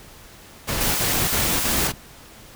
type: noise bursts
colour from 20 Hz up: pink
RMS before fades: -24 dBFS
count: 4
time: 0.67-1.926 s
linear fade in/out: 20 ms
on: 290 ms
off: 32 ms
type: noise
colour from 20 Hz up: white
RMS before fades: -24 dBFS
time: 0.8-1.88 s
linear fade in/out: 10 ms
type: clicks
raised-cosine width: 5 ms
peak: -26 / -21 / -26 dBFS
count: 3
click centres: 1.328 / 1.694 / 1.938 s
effects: pink hiss -45 dBFS RMS until 2.55 s